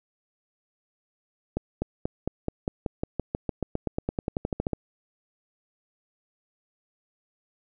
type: accelerating click train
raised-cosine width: 2 ms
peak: -13 dBFS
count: 24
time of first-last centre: 1.57-4.733 s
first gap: 250 ms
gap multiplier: 0.94
effects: none